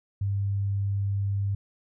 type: tone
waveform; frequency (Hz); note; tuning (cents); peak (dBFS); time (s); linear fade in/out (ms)
sine; 99.5; G2; +26; -24; 0.21-1.55; 5
effects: none